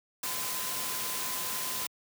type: tone in noise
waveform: sine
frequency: 1024 Hz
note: C6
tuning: 38 cents flat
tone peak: -43 dBFS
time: 0.23-1.87 s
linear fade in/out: 5 ms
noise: white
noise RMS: -34 dBFS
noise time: 0.23-1.87 s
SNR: -12 dB
effects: high-pass 100 Hz 12 dB/octave